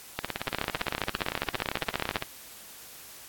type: two click trains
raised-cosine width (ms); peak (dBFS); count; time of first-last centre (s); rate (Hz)
0.3; -10 / -13; 26 / 37; 0.48-2.158 / 0.19-2.224; 14.9 / 17.7
effects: white hiss -47 dBFS RMS until 3.28 s + AAC 64 kbps